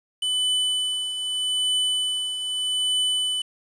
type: tone with tremolo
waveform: square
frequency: 3000 Hz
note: F#7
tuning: 23 cents sharp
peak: -20 dBFS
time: 0.22-3.42 s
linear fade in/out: 5 ms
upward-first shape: triangle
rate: 0.81 Hz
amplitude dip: 60%
effects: resampled to 22050 Hz + 8-bit